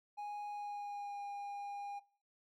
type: tone with pitch glide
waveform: triangle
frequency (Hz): 827 to 809.5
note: G#5 to G#5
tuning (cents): -8 to -45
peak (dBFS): -39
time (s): 0.17-2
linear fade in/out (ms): 20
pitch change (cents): -37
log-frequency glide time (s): 0.49-1.22
effects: noise-tail reverb RT60 0.5 s tail -22 dB re dry